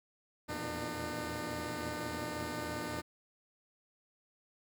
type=tone cluster; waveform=10% pulse; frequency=82.2 / 85.8 / 116.1 / 121.8 / 301.6 Hz; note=E2 / F2 / A#2 / B2 / D4; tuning=-4 / -30 / -7 / -24 / +46 cents; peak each=-39 / -38 / -37 / -39 / -31 dBFS; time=0.48-3.02 s; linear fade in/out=20 ms; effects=none